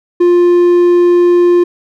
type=tone with hard clipping; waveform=triangle; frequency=351 Hz; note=F4; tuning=9 cents sharp; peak=-6 dBFS; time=0.2-1.64 s; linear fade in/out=10 ms; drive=6 dB; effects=none